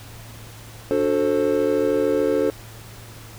triangle chord, D dominant seventh, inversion none, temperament just, 293.7 / 367.1 / 440.5 / 528.6 Hz, D4 / F#4 / A4 / C5, 0 / -14 / +2 / +18 cents, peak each -22 / -24 / -19 / -21 dBFS, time 0.91-2.5 s, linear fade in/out 0 ms, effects added 111 Hz sine -41 dBFS peak until 3.38 s + pink hiss -43 dBFS RMS until 3.38 s

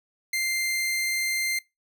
sawtooth tone, 2093 Hz, C7, in tune, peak -21 dBFS, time 0.33-1.59 s, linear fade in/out 5 ms, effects noise-tail reverb RT60 0.2 s tail -21 dB re dry

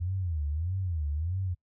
sine tone with vibrato, 83.3 Hz, E2, 19 cents sharp, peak -28 dBFS, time 0-1.55 s, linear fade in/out 20 ms, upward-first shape sine, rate 1.6 Hz, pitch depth 240 cents each way, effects noise-tail reverb RT60 0.1 s tail -23 dB re dry

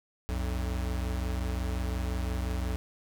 square tone pair together, 61.65 / 87.3 Hz, B1 / F2, -2 / 0 cents, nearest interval tritone, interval 602 cents, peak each -31 / -36 dBFS, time 0.29-2.76 s, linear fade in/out 0 ms, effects none

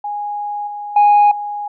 sine tone with level steps, 826 Hz, G#5, 10 cents flat, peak -20 / -24 / -5 / -21 dBFS, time 0.04-1.68 s, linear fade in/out 5 ms, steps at 0.67 / 0.96 / 1.31 s, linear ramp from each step 5 ms, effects tanh soft clip ceiling -5 dBFS

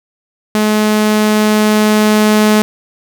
sawtooth tone with level ramp, 213.2 Hz, G#3, 46 cents sharp, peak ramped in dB -6 to -3 dBFS, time 0.55-2.62 s, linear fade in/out 0 ms, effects none

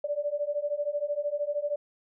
sine beating tone pair, 577 / 590 Hz, D5 / D5, -31 / +8 cents, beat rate 13 Hz, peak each -31 / -30 dBFS, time 0.04-1.76 s, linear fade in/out 5 ms, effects none

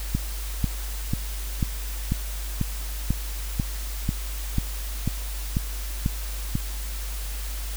click train, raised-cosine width 5 ms, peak -10 dBFS, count 14, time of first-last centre 0.15-6.554 s, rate 2.03 Hz, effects added 50 Hz sine -29 dBFS peak until 7.76 s + white hiss -38 dBFS RMS until 7.76 s

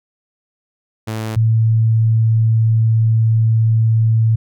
sawtooth / sine tone pair in turn, 110 / 112.12 Hz, A2 / A2, 0 / +33 cents, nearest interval unison, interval 33 cents, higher second, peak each -17 / -10 dBFS, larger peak second, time 1.07-1.36 / 1.36-4.36 s, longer second, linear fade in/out 10 ms, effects none

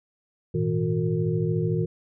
sine tone cluster, 103.7 / 117.2 / 161.2 / 362.3 / 455.6 Hz, G#2 / A#2 / E3 / F#4 / A#4, -2 / +10 / -38 / -36 / -40 cents, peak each -32 / -28 / -25 / -29 / -31 dBFS, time 0.54-1.86 s, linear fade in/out 10 ms, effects none

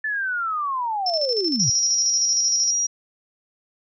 sine linear sweep, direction down, 1760 to 101.9 Hz, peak -22 dBFS, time 0.04-1.7 s, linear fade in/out 5 ms
sine tone with tremolo, 5330 Hz, E8, 18 cents sharp, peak -20 dBFS, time 1.06-2.71 s, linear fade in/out 5 ms, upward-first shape square, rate 13 Hz, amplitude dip 65%
sine tone, 5720 Hz, F8, 41 cents sharp, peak -19 dBFS, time 1.59-2.87 s, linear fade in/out 10 ms
effects none

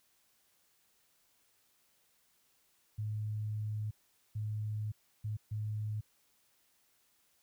sine tone bursts at uneven times, 106.8 Hz, G#2, 49 cents sharp, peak -34 dBFS, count 4, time 2.98-3.91 / 4.35-4.92 / 5.24-5.37 / 5.51-6.01 s, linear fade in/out 10 ms, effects white hiss -72 dBFS RMS until 7.42 s

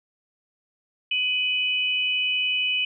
sine tone pair together, 2516 / 2975 Hz, D#7 / F#7, +19 / +9 cents, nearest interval minor third, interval 290 cents, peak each -24 / -24 dBFS, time 1.11-2.85 s, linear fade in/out 5 ms, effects none

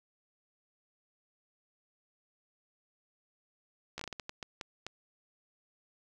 slowing click train, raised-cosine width 0.2 ms, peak -22 dBFS, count 11, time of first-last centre 3.98-4.866 s, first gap 14 ms, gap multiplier 1.38, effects none

